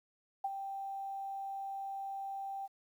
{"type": "tone with ADSR envelope", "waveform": "sine", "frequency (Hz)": 784, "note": "G5", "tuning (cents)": 0, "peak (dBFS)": -30, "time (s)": [0.44, 2.68], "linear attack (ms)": 7, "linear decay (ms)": 36, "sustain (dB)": -8, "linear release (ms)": 31, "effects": ["11-bit"]}